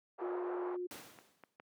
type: band-pass noise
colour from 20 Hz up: white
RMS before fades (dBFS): -45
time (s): 0.18-0.77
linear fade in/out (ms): 20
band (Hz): 400 to 1100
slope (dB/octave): 24
type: tone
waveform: sine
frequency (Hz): 358.3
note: F4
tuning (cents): +44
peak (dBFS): -36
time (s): 0.21-0.87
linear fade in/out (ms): 10
type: noise with exponential decay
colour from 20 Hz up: pink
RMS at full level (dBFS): -45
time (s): 0.91-1.56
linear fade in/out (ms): 1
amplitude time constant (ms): 140
type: clicks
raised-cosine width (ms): 0.5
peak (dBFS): -37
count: 3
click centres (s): 1.188 / 1.437 / 1.599
effects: high-pass 200 Hz 12 dB/octave